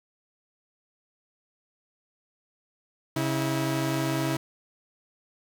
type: tone pair together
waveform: sawtooth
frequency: 135.95 / 323.6 Hz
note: C#3 / E4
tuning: -33 / -32 cents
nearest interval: octave + minor third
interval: 1501 cents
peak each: -24 dBFS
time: 3.16-4.37 s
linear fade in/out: 5 ms
effects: 8-bit